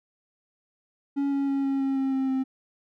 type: tone with pitch steps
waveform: triangle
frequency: 280 / 277.6 / 275.2 / 272.8 / 270.5 / 268.1 / 265.8 / 263.5 Hz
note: C#4 / C#4 / C#4 / C#4 / C#4 / C4 / C4 / C4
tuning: +18 / +3 / -12 / -28 / -42 / +42 / +27 / +12 cents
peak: -21 dBFS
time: 1.16-2.44 s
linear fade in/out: 20 ms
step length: 160 ms
effects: none